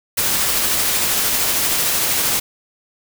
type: noise with tremolo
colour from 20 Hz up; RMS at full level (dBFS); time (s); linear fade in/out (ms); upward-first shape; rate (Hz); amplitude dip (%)
white; -17; 0.17-2.4; 10; triangle; 13; 25
effects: none